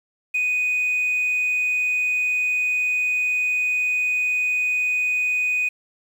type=tone; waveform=sine; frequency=2489 Hz; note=D#7; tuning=in tune; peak=-17 dBFS; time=0.34-5.69 s; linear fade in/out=10 ms; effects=tanh soft clip ceiling -17 dBFS + 8-bit